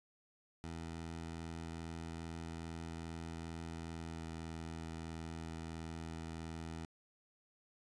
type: tone with pitch glide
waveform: 15% pulse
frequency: 82.41 to 81.51 Hz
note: E2 to E2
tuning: 0 to -19 cents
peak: -37 dBFS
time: 0.64-6.85 s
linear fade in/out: 0 ms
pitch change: -19 cents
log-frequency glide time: 3.93-4.27 s
effects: resampled to 22050 Hz